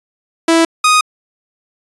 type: tone pair in turn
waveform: sawtooth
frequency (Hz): 329.6 / 1244.4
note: E4 / D#6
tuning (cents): 0 / 0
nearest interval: octave + major seventh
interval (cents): 2300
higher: second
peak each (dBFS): -4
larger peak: neither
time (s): 0.48-0.65 / 0.84-1.01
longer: neither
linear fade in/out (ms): 5
effects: resampled to 24000 Hz